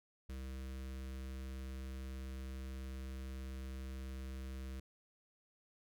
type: tone with notch filter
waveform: square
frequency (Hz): 65.6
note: C2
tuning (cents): +5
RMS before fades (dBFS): -45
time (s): 0.29-4.8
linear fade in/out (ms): 5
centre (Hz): 820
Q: 1.4
effects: none